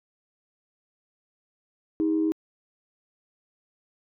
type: tone pair together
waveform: sine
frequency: 316.7 / 406.1 Hz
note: D#4 / G#4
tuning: +31 / -39 cents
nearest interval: major third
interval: 430 cents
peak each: -21 / -30 dBFS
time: 2-2.32 s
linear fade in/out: 0 ms
effects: tanh soft clip ceiling -14 dBFS